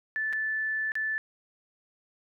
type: tone with dropouts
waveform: sine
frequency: 1751 Hz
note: A6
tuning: 9 cents flat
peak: -27 dBFS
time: 0.16-1.18 s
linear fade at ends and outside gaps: 0 ms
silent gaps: 0.327-0.332 / 0.919-0.954 s
effects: none